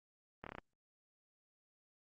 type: slowing click train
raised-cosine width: 0.5 ms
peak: -29 dBFS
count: 6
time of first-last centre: 0.44-0.584 s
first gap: 25 ms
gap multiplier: 1.07
effects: Opus 32 kbps